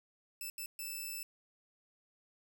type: tone bursts at uneven times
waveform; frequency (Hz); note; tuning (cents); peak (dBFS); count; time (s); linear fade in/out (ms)
5% pulse; 2637; E7; 0; -31; 3; 0.41-0.5 / 0.58-0.66 / 0.79-1.23; 2
effects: none